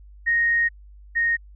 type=tone pair in turn; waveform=sine; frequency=1864.7 / 1858.2 Hz; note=A#6 / A#6; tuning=0 / -6 cents; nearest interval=unison; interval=6 cents; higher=first; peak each=-17 / -18 dBFS; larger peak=first; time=0.26-0.69 / 1.15-1.37 s; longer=first; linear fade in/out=20 ms; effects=added 50 Hz sine -43 dBFS peak until 1.55 s